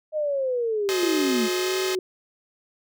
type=linear sweep; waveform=sine; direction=down; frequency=626 to 207.7 Hz; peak=-22 dBFS; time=0.12-1.49 s; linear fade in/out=50 ms
type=chord; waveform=5% pulse; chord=Ab major; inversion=none; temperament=equal with one note detuned; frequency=425.5 / 523.3 / 622.3 Hz; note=Ab4 / C5 / Eb5; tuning=+42 / 0 / 0 cents; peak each=-20 dBFS; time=0.89-1.95 s; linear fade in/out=0 ms
type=tone with vibrato; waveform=sine; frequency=369.9 Hz; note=F#4; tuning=in tune; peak=-24 dBFS; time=1.03-1.99 s; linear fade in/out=2 ms; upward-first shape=sine; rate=1.6 Hz; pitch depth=33 cents each way
effects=none